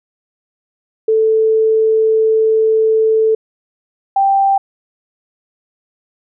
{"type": "tone pair in turn", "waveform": "sine", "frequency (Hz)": [440.7, 785.2], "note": ["A4", "G5"], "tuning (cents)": [3, 3], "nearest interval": "minor seventh", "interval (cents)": 1000, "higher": "second", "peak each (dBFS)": -9, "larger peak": "neither", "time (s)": [[1.08, 3.35], [4.16, 4.58]], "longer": "first", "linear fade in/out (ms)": 5, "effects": []}